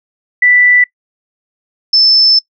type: tone pair in turn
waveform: sine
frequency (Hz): 1975.5 / 5274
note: B6 / E8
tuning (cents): 0 / 0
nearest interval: octave + perfect fourth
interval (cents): 1700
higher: second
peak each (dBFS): -5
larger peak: neither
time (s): 0.42-0.84 / 1.93-2.39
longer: second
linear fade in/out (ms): 5
effects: noise-tail reverb RT60 0.1 s tail -22 dB re dry